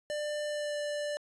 square tone with pitch glide, 595 to 588.8 Hz, D5 to D5, +22 to +4 cents, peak -33 dBFS, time 0.1-1.17 s, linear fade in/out 0 ms, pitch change -18 cents, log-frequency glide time 0.47-0.77 s, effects resampled to 22050 Hz

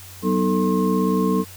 sine tone cluster, 188.6 / 246.2 / 309.6 / 442.4 / 1068 Hz, F#3 / B3 / D#4 / A4 / C6, +33 / -5 / -9 / +9 / +35 cents, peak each -20 / -24 / -25 / -23 / -27 dBFS, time 0.22-1.45 s, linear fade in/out 50 ms, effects added 93 Hz sine -42 dBFS peak until 1.56 s + white hiss -42 dBFS RMS until 1.56 s

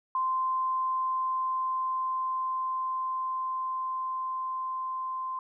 sine tone with level ramp, 1040 Hz, C6, 11 cents flat, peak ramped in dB -25 to -31 dBFS, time 0.15-5.39 s, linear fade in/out 2 ms, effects none

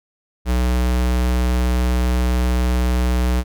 square tone, 61.74 Hz, B1, in tune, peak -16 dBFS, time 0.45-3.44 s, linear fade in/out 50 ms, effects none

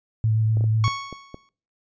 sine tone with vibrato, 110 Hz, A2, in tune, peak -17 dBFS, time 0.24-0.88 s, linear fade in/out 0 ms, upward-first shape triangle, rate 8.1 Hz, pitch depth 20 cents each way
clicks, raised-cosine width 2 ms, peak -22 dBFS, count 5, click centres 0.571 / 0.609 / 0.641 / 1.127 / 1.344 s
sawtooth tone with exponential decay, 1108.7 Hz, C#6, in tune, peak -17 dBFS, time 0.84-1.49 s, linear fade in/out 1 ms, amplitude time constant 140 ms
effects noise-tail reverb RT60 0.5 s tail -26 dB re dry + resampled to 16000 Hz

